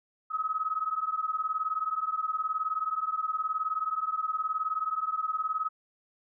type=beating tone pair; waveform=sine; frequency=1266 / 1285 Hz; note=D#6 / E6; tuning=+30 / -45 cents; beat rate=19 Hz; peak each=-31 dBFS; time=0.3-5.69 s; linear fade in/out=20 ms; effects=none